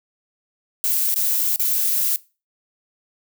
violet noise with dropouts, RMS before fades -20 dBFS, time 0.84-2.16 s, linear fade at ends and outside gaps 0 ms, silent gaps 1.142-1.16 / 1.56-1.596 s, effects noise-tail reverb RT60 0.3 s tail -20 dB re dry

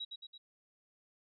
sine tone with echo, 3860 Hz, B7, 40 cents flat, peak -38 dBFS, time 0-0.05 s, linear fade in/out 10 ms, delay 110 ms, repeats 3, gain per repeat -4 dB, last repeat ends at 0.38 s, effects none

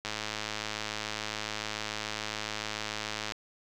click train, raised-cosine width 0.2 ms, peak -16 dBFS, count 351, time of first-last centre 0.05-3.321 s, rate 107 Hz, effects none

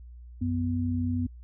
sine tone pair together, 92.5 / 247.7 Hz, F#2 / B3, 0 / +5 cents, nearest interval octave + perfect fourth, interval 1705 cents, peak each -28 dBFS, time 0.41-1.27 s, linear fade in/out 10 ms, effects added 60 Hz sine -43 dBFS peak until 1.43 s

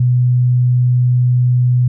sine tone, 124.2 Hz, B2, 10 cents sharp, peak -9 dBFS, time 0-1.88 s, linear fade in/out 5 ms, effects none

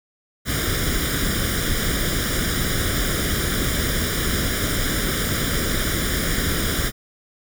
pink noise with comb filter, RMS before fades -22 dBFS, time 0.45-6.92 s, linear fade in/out 50 ms, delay 0.57 ms, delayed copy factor +0.8, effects none

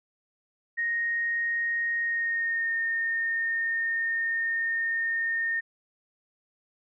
sine tone with pitch glide, 1864.7 to 1831.6 Hz, A#6 to A#6, 0 to -31 cents, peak -25 dBFS, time 0.77-5.61 s, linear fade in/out 20 ms, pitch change -31 cents, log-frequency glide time 2.01-2.75 s, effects none

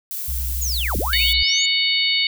violet noise, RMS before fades -28 dBFS, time 0.11-1.33 s, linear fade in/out 0 ms
sine tone, 63.6 Hz, C2, 48 cents flat, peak -23 dBFS, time 0.28-1.43 s, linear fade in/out 5 ms
sine linear two-way sweep, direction down then up, 7140 to 30.87 to 7140 Hz, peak -23 dBFS, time 0.61-1.66 s, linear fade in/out 10 ms, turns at 0.97 s
harmonic tone, 740 Hz, F#5, in tune, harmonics 3 / 4 / 5 / 6, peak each -22 / -22 / -22 / -22 dBFS, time 1.13-2.27 s, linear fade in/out 2 ms
effects none

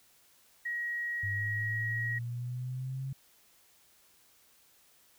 sine tone, 1900 Hz, A#6, 33 cents sharp, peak -32 dBFS, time 0.65-2.19 s, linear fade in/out 10 ms
sine linear sweep, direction up, 100.2 to 135.3 Hz, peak -34 dBFS, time 1.23-3.13 s, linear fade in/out 5 ms
effects white hiss -64 dBFS RMS until 5.18 s

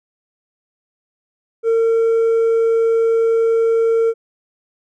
triangle tone with hard clipping, 455.2 Hz, A#4, 41 cents flat, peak -11 dBFS, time 1.63-4.14 s, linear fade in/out 50 ms, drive 1 dB, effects none

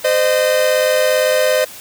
45% pulse tone pair together, 515.5 / 613 Hz, C5 / D#5, -26 / -26 cents, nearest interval minor third, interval 300 cents, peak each -15 dBFS, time 0.04-1.65 s, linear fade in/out 10 ms, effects white hiss -35 dBFS RMS until 1.8 s + high-pass 60 Hz 12 dB/octave

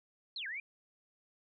sine linear two-way sweep, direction down then up, 4372 to 1538 to 2439 Hz, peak -38 dBFS, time 0.36-0.6 s, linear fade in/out 2 ms, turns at 0.47 s, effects none

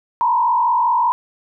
sine tone with frequency modulation, 960 Hz, B5, 49 cents flat, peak -13 dBFS, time 0.21-1.12 s, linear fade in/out 0 ms, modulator 45.3 Hz, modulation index 1.2, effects none

